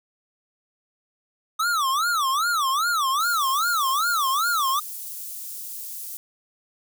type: tone with vibrato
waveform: square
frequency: 1226 Hz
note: D#6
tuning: 26 cents flat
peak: -21 dBFS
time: 1.59-4.8 s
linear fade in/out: 10 ms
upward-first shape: sine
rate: 2.5 Hz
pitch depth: 270 cents each way
type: high-pass noise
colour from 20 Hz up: white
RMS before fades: -35 dBFS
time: 3.2-6.17 s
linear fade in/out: 0 ms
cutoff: 8400 Hz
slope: 12 dB/octave
effects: none